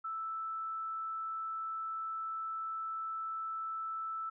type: tone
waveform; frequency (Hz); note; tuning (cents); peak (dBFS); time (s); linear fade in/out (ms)
sine; 1318.5; E6; 0; -36; 0.04-4.3; 10
effects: none